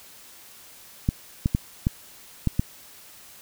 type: clicks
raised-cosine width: 5 ms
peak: -8 dBFS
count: 6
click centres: 1.089 / 1.459 / 1.549 / 1.869 / 2.473 / 2.595 s
effects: white hiss -48 dBFS RMS until 3.41 s